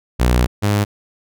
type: tone pair in turn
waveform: sawtooth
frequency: 61.2 / 102.93 Hz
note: B1 / G#2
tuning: -15 / -15 cents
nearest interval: major sixth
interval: 900 cents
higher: second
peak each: -8 / -10 dBFS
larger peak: first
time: 0.19-0.47 / 0.62-0.85 s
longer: first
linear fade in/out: 20 ms
effects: none